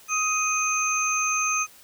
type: tone cluster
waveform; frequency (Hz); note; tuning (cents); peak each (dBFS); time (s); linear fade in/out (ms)
sine; 1254 / 2493 / 6280; D#6 / D#7 / G8; +13 / +3 / +2; -26; 0.08-1.67; 50
effects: white hiss -51 dBFS RMS until 1.83 s